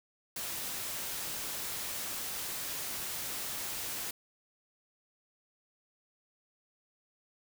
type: noise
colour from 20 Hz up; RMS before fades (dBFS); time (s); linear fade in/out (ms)
white; -38; 0.36-4.11; 5
effects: none